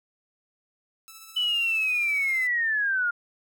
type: tone with tremolo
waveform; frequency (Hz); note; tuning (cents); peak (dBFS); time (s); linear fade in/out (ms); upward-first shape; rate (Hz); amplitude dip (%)
5% pulse; 1314; E6; -6; -31; 1.08-2.47; 0; sine; 15; 35
type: linear sweep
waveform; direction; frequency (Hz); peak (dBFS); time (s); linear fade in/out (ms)
sine; down; 3002 to 1396.9; -22; 1.36-3.11; 10
effects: none